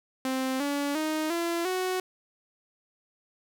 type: tone with pitch steps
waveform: sawtooth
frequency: 261.6 / 285.3 / 311.1 / 339.3 / 370 Hz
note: C4 / C#4 / D#4 / F4 / F#4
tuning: 0 / +50 / 0 / -50 / 0 cents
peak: -23 dBFS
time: 0.25-2 s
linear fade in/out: 2 ms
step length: 350 ms
effects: none